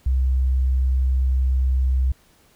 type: tone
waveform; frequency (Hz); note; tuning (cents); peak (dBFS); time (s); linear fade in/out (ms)
sine; 64.8; C2; -16; -16; 0.06-2.12; 5
effects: pink hiss -57 dBFS RMS until 2.55 s